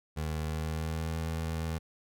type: tone with pitch glide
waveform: 25% pulse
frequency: 77.78 to 81.04 Hz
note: D#2 to E2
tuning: 0 to -29 cents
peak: -28 dBFS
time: 0.16-1.79 s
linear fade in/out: 20 ms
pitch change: +71 cents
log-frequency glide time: 0.42-1.17 s
effects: none